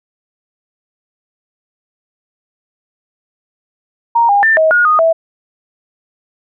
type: tone with pitch steps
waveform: sine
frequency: 933 / 809 / 1785 / 635 / 1438 / 1238 / 655 Hz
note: A#5 / G#5 / A6 / D#5 / F#6 / D#6 / E5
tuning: +1 / -46 / +24 / +35 / -50 / -9 / -11 cents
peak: -7 dBFS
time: 4.15-5.13 s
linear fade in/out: 10 ms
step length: 140 ms
effects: none